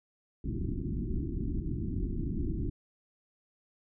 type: low-pass noise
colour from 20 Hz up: pink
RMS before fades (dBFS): -33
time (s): 0.44-2.7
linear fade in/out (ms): 5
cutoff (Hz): 370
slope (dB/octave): 96
effects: none